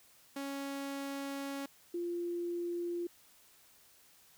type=tone pair in turn; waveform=sawtooth / sine; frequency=277.2 / 346.5 Hz; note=C#4 / F4; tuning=0 / -14 cents; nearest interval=major third; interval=386 cents; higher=second; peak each=-34 / -34 dBFS; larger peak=neither; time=0.36-1.66 / 1.94-3.07 s; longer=first; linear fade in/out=5 ms; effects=white hiss -63 dBFS RMS until 4.37 s